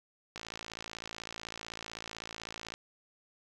click train, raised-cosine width 0.2 ms, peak -23 dBFS, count 134, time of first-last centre 0.36-2.739 s, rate 55.9 Hz, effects none

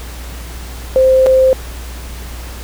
sine tone with dropouts, 522 Hz, C5, 4 cents flat, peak -6 dBFS, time 0.96-1.53 s, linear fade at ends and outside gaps 0 ms, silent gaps 1.262-1.267 s, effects added 60 Hz sine -26 dBFS peak until 2.63 s + pink hiss -33 dBFS RMS until 2.63 s

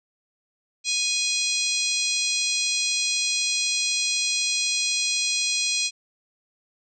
harmonic tone, 828 Hz, G#5, 5 cents flat, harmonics 3 / 4 / 5 / 6 / 7 / 8 / 9 / 10, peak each -28 / -31 / -27 / -33 / -29 / -34 / -32 / -36 dBFS, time 0.84-5.91 s, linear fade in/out 50 ms, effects none

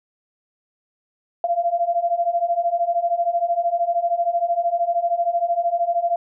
sine beating tone pair, 680 / 693 Hz, F5 / F5, -46 / -14 cents, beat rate 13 Hz, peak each -22 / -20 dBFS, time 1.44-6.16 s, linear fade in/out 2 ms, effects none

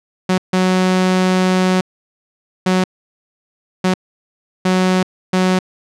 sawtooth tone bursts at uneven times, 185 Hz, F#3, in tune, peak -8 dBFS, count 6, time 0.29-0.38 / 0.53-1.81 / 2.66-2.84 / 3.84-3.94 / 4.65-5.03 / 5.33-5.59 s, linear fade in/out 5 ms, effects low-pass 7000 Hz 12 dB/octave

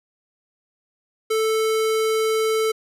square tone, 440 Hz, A4, in tune, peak -19 dBFS, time 1.3-2.72 s, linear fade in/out 10 ms, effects resampled to 32000 Hz

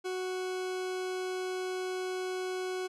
40% pulse tone, 370 Hz, F#4, in tune, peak -32 dBFS, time 0.04-2.88 s, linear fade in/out 20 ms, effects low-pass 9000 Hz 12 dB/octave

